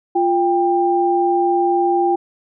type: tone pair together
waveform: sine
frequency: 349.1 / 793 Hz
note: F4 / G5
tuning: -1 / +20 cents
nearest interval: octave + major second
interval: 1421 cents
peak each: -16 dBFS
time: 0.15-2.16 s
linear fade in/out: 10 ms
effects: none